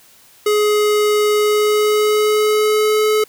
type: tone with pitch glide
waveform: square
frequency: 420 to 428.6 Hz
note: G#4 to A4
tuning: +19 to -45 cents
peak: -13 dBFS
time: 0.46-3.24 s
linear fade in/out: 5 ms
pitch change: +36 cents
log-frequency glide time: 1.34-3.02 s
effects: white hiss -48 dBFS RMS until 3.28 s